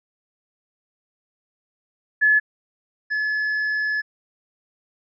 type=tone pair in turn; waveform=sine / triangle; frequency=1714 / 1714 Hz; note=A6 / A6; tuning=-46 / -46 cents; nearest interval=unison; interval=0 cents; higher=neither; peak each=-13 / -19 dBFS; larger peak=first; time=2.21-2.4 / 3.1-4.02 s; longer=second; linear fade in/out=20 ms; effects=resampled to 16000 Hz